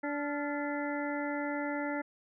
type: harmonic tone with a mistuned harmonic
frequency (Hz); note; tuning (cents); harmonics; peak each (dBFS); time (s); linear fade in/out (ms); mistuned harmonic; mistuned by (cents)
290.4; D4; -19; 1 / 2 / 3 / 5 / 6 / 7; -35 / -38 / -40 / -42 / -43 / -43; 0.03-2.02; 10; 5; -74
effects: none